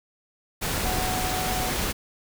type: tone in noise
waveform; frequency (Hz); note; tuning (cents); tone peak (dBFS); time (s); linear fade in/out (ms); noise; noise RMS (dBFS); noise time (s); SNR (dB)
sine; 740; F#5; 0; -30; 0.84-1.72; 20; pink; -27; 0.61-1.93; -6
effects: none